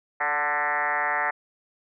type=tone with frequency modulation; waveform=sine; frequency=1336 Hz; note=E6; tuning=23 cents sharp; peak=-22 dBFS; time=0.2-1.31 s; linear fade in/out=10 ms; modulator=150 Hz; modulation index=4.5; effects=none